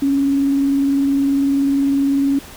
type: tone with vibrato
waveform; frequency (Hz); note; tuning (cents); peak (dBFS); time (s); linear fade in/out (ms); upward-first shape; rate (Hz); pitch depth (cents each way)
sine; 277.2; C#4; 0; -13; 0.02-2.39; 5; square; 20; 24
effects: pink hiss -38 dBFS RMS until 2.56 s